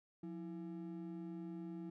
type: ring-modulated tone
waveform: triangle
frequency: 253.3 Hz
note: B3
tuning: 44 cents sharp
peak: -39 dBFS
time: 0.23-1.9 s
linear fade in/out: 5 ms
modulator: 75.1 Hz
effects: none